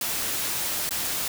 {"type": "noise with dropouts", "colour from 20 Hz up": "white", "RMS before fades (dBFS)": -28, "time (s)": [0.01, 1.28], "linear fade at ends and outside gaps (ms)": 2, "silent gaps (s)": [0.892, 0.908], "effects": []}